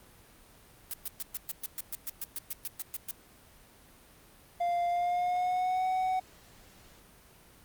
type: noise bursts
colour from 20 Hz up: blue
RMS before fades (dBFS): -35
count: 16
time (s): 0.91-3.11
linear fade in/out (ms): 0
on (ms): 25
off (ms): 120
type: tone with pitch glide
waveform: triangle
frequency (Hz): 697 to 747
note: F5 to F#5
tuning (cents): -4 to +16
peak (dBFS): -25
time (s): 4.6-6.2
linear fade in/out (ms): 10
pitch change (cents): +120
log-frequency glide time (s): 4.87-5.87
effects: pink hiss -57 dBFS RMS until 7.64 s + Opus 32 kbps